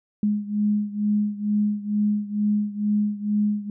sine beating tone pair, 207.7 / 209.9 Hz, G#3 / G#3, 0 / +19 cents, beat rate 2.2 Hz, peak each -22 / -25 dBFS, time 0.23-3.7 s, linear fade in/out 2 ms, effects none

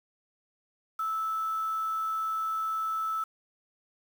sine tone with quantisation, 1311 Hz, E6, 10 cents flat, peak -28 dBFS, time 0.99-3.24 s, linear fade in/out 5 ms, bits 8, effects none

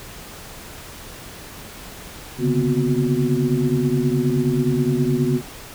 sine tone cluster, 136.5 / 146 / 239.3 / 254.1 / 366.7 Hz, C#3 / D3 / A#3 / B3 / F#4, -26 / -10 / +46 / +49 / -15 cents, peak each -23 dBFS, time 2.38-5.42 s, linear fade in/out 50 ms, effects pink hiss -38 dBFS RMS until 5.74 s

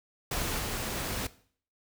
pink noise with level steps, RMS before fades -32 / -34 dBFS, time 0.31-1.27 s, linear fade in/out 5 ms, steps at 0.59 s, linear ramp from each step 10 ms, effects noise-tail reverb RT60 0.5 s tail -17 dB re dry

